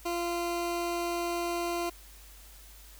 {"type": "tone", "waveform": "20% pulse", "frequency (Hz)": 344.9, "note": "F4", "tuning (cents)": -22, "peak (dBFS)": -25, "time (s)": [0.05, 1.9], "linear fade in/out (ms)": 10, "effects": ["added 50 Hz sine -51 dBFS peak until 2.99 s", "white hiss -54 dBFS RMS until 2.99 s"]}